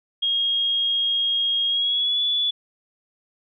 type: tone with pitch glide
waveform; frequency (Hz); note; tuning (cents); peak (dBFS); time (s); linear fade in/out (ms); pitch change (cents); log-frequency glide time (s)
sine; 3262 to 3436; G#7 to A7; -32 to -42; -19; 0.22-2.51; 10; +90; 1.68-2.21
effects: none